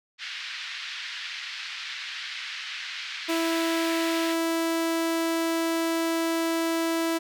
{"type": "band-pass noise", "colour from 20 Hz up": "pink", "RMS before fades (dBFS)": -36, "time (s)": [0.18, 4.36], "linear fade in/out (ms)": 50, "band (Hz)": [1700, 4500], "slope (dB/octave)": 24}
{"type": "tone", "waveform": "sawtooth", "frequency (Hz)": 329.6, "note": "E4", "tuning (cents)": 0, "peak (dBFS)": -20, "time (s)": [3.28, 7.19], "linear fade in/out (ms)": 20}
{"effects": []}